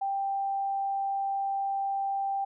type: tone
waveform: sine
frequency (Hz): 787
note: G5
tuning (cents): +7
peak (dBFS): -27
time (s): 0.01-2.45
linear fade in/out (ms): 10
effects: none